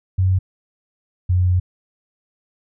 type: tone pair in turn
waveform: sine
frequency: 93.5 / 90.52 Hz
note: F#2 / F#2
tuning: +19 / -37 cents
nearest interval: minor second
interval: 56 cents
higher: first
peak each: -13 dBFS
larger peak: neither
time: 0.18-0.39 / 1.29-1.6 s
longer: second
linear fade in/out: 10 ms
effects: none